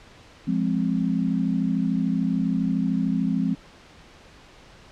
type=chord; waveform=sine; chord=F minor; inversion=none; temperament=equal; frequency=174.61 / 207.7 / 261.6 Hz; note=F3 / Ab3 / C4; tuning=0 / 0 / 0 cents; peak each=-25 dBFS; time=0.47-3.55 s; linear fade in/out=10 ms; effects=pink hiss -49 dBFS RMS until 4.91 s + low-pass 5000 Hz 12 dB/octave

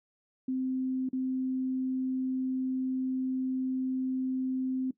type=tone with dropouts; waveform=sine; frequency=259.5 Hz; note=C4; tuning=14 cents flat; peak=-28 dBFS; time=0.48-4.91 s; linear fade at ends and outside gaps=5 ms; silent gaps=1.09-1.13 s; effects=noise-tail reverb RT60 0.1 s tail -18 dB re dry

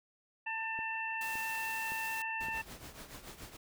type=harmonic tone; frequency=894 Hz; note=A5; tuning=27 cents sharp; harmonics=1 / 2 / 3; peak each=-40 / -39 / -39 dBFS; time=0.46-2.62 s; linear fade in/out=10 ms
type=click train; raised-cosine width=2 ms; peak=-35 dBFS; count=4; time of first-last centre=0.79-2.485 s; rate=1.77 Hz
type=noise; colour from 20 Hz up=white; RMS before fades=-46 dBFS; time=1.21-2.22 s; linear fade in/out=2 ms
type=noise with tremolo; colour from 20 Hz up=pink; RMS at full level=-46 dBFS; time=2.4-3.57 s; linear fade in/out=10 ms; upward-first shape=triangle; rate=7 Hz; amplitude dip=75%
effects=none

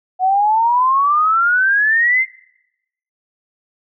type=exponential sweep; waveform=sine; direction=up; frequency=732 to 2117 Hz; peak=-11 dBFS; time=0.19-2.26 s; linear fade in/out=50 ms; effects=noise-tail reverb RT60 0.9 s tail -24 dB re dry

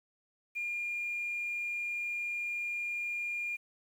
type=tone; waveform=sine; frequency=2411 Hz; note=D7; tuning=45 cents sharp; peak=-32 dBFS; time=0.55-3.57 s; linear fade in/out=20 ms; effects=tanh soft clip ceiling -28 dBFS + 10-bit

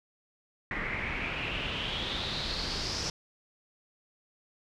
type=noise with low-pass filter sweep; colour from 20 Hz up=pink; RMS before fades=-34 dBFS; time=0.71-3.1 s; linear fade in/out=2 ms; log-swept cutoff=1900 to 5500 Hz; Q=5.4; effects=none

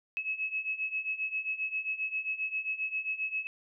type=beating tone pair; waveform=sine; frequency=2574 / 2581.5 Hz; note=E7 / E7; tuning=-42 / -37 cents; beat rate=7.5 Hz; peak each=-36 / -33 dBFS; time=0.17-3.47 s; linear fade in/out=0 ms; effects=none

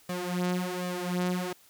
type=tone with flanger; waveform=sawtooth; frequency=179.8 Hz; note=F#3; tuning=49 cents flat; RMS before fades=-31 dBFS; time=0.09-1.53 s; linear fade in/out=5 ms; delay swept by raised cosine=1.7 to 5.6 ms; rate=1.3 Hz; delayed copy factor=+0.8; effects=white hiss -59 dBFS RMS until 1.69 s

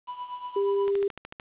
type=tone with tremolo; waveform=triangle; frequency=987.8 Hz; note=B5; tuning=in tune; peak=-29 dBFS; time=0.07-0.91 s; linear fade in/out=20 ms; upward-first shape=triangle; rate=8.4 Hz; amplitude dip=80%
type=tone; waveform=sine; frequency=398.8 Hz; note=G4; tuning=30 cents sharp; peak=-22 dBFS; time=0.56-1.08 s; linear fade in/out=5 ms
type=click train; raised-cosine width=0.3 ms; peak=-22 dBFS; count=8; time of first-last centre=0.88-1.399 s; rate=13.5 Hz
effects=resampled to 8000 Hz + 9-bit

